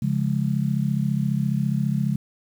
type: chord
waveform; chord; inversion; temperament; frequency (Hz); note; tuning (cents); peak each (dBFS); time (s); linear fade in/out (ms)
sine; Db major; none; just; 138.59 / 173.24 / 207.9; Db3 / F3 / Ab3; 0 / -14 / +2; -23 / -26 / -25; 0.02-2.16; 5
effects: 8-bit